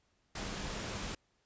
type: tone in noise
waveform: sine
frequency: 199.7 Hz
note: G3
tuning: 32 cents sharp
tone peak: -48 dBFS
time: 0.37-1.07 s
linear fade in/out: 5 ms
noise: pink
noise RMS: -40 dBFS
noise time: 0.35-1.15 s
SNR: -11 dB
effects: pink hiss -75 dBFS RMS until 1.45 s + resampled to 16000 Hz